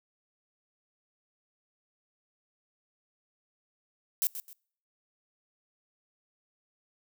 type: noise with echo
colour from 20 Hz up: violet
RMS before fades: -27 dBFS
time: 4.22-4.27 s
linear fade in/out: 0 ms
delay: 130 ms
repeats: 2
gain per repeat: -11 dB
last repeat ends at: 4.53 s
effects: noise-tail reverb RT60 0.6 s tail -26 dB re dry